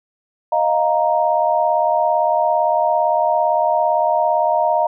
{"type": "chord", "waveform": "sine", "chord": "Eb suspended second", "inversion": "none", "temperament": "just", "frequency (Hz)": [622.3, 700, 933.4], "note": ["Eb5", "F5", "Bb5"], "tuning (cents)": [0, 4, 2], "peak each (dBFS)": -18, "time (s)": [0.52, 4.87], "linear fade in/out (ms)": 5, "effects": []}